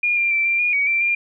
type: tone with pitch steps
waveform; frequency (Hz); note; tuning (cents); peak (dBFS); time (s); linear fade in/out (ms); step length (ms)
sine; 2425 / 2384 / 2338 / 2368 / 2433 / 2257 / 2350 / 2396; D#7 / D7 / D7 / D7 / D#7 / C#7 / D7 / D7; -45 / +25 / -8 / +14 / -39 / +31 / +1 / +34; -16; 0.03-1.15; 5; 140
effects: none